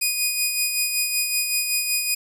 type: tone with tremolo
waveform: 10% pulse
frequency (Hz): 2475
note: D#7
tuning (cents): -10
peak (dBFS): -10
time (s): 0.01-2.15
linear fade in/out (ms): 10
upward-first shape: sine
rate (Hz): 5.3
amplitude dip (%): 45
effects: none